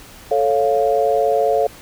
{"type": "chord", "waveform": "sine", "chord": "A augmented", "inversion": "none", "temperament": "equal", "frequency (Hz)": [440, 554.4, 698.5], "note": ["A4", "C#5", "E#5"], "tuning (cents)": [0, 0, 0], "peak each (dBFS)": -18, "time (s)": [0.31, 1.67], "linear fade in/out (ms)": 5, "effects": ["pink hiss -41 dBFS RMS until 1.81 s"]}